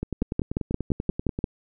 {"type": "two click trains", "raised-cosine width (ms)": 3, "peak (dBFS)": [-10, -15], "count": [8, 15], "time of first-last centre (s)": [[0.22, 1.442], [0.03, 1.389]], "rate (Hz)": [5.73, 10.3], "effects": []}